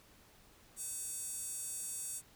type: tone with high-pass filter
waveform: square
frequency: 512 Hz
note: C5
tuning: 38 cents flat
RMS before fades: -42 dBFS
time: 0.76-2.22 s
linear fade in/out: 50 ms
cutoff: 8300 Hz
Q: 4.3
effects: pink hiss -63 dBFS RMS until 2.35 s